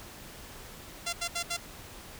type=tone bursts at uneven times; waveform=5% pulse; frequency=688 Hz; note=F5; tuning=26 cents flat; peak=-19 dBFS; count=4; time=1.06-1.13 / 1.21-1.28 / 1.35-1.43 / 1.5-1.57 s; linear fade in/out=10 ms; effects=pink hiss -47 dBFS RMS until 2.19 s